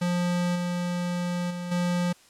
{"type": "tone with level steps", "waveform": "square", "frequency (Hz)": 176.4, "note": "F3", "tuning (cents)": 18, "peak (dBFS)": [-24, -27, -32, -24], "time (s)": [0.01, 2.13], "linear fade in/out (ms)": 10, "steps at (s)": [0.55, 1.5, 1.71], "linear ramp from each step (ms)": 10, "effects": ["white hiss -56 dBFS RMS until 2.29 s", "low-pass 9000 Hz 12 dB/octave"]}